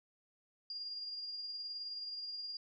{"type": "tone with tremolo", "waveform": "sine", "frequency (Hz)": 4817, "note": "D8", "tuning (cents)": 43, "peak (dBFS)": -39, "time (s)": [0.7, 2.57], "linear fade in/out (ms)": 2, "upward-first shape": "triangle", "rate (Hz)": 19, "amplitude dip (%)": 40, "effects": []}